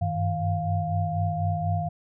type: tone cluster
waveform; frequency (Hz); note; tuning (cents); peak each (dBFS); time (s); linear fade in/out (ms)
sine; 95.6 / 99.7 / 158.5 / 700; G2 / G2 / D#3 / F5; -43 / +30 / +32 / +4; -29; 0.01-1.89; 10
effects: none